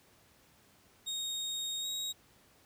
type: tone with pitch glide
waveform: 30% pulse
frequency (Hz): 3729 to 3790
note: A#7 to A#7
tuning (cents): 0 to +28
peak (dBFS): -32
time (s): 1.06-2.13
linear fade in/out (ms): 20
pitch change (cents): +28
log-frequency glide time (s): 1.81-1.86
effects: pink hiss -64 dBFS RMS until 2.65 s + high-pass 60 Hz 12 dB/octave